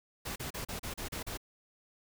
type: noise bursts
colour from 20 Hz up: pink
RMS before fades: -39 dBFS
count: 8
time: 0.25-1.375 s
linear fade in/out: 10 ms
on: 110 ms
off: 35 ms
effects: none